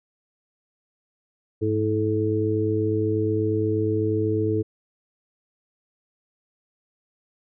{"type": "harmonic tone with a mistuned harmonic", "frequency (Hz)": 108.3, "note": "A2", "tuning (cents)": -27, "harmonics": [1, 2, 3, 4], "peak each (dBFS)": [-25, -35, -25, -24], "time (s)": [1.61, 4.63], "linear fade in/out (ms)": 20, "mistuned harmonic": 1, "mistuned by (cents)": -74, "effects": []}